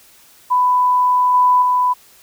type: tone with level steps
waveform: sine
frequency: 996 Hz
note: B5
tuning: 14 cents sharp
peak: -11 / -9 / -12 dBFS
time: 0.5-1.94 s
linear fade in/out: 20 ms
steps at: 1.34 / 1.62 s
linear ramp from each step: 2 ms
effects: white hiss -48 dBFS RMS until 2.22 s